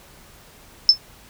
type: tone with exponential decay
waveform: sine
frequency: 5274 Hz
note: E8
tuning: in tune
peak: -3 dBFS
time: 0.89-0.98 s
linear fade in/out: 1 ms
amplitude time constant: 18 ms
effects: pink hiss -48 dBFS RMS until 1.29 s